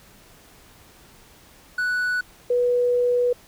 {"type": "tone pair in turn", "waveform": ["triangle", "sine"], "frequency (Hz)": [1480, 489.2], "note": ["F#6", "B4"], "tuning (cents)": [0, -16], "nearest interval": "octave + perfect fifth", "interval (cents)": 1916, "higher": "first", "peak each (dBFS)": [-19, -17], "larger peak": "second", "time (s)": [[1.78, 2.21], [2.5, 3.33]], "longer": "second", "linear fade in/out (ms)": 5, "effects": ["pink hiss -51 dBFS RMS until 3.47 s"]}